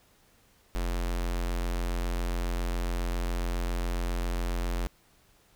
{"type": "tone with notch filter", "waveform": "square", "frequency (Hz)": 43.65, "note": "F1", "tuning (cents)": 0, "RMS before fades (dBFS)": -30, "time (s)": [0.75, 4.87], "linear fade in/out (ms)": 0, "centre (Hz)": 93, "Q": 0.6, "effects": ["pink hiss -63 dBFS RMS until 5.55 s"]}